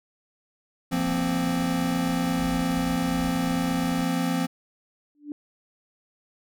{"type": "low-pass noise", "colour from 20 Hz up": "pink", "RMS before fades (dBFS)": -41, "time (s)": [0.91, 4.05], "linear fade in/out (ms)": 20, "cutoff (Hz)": 980, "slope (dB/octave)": 24}
{"type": "chord", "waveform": "square", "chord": "F suspended fourth", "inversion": "none", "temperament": "equal with one note detuned", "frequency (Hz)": [173.11, 233.1, 261.6], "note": ["F3", "Bb3", "C4"], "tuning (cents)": [-15, 0, 0], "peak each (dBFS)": [-28, -31, -27], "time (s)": [0.91, 4.47], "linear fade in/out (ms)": 20}
{"type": "tone bursts", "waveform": "sine", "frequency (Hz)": 51.3, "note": "G#1", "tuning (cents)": -21, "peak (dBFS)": -35, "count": 3, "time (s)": [2.39, 3.31], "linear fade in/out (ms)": 10, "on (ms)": 240, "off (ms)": 100}
{"type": "tone with exponential growth", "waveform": "sine", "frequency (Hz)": 293.7, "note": "D4", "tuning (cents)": 0, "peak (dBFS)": -27, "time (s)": [5.15, 5.32], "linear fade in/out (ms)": 1, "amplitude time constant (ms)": 35}
{"effects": []}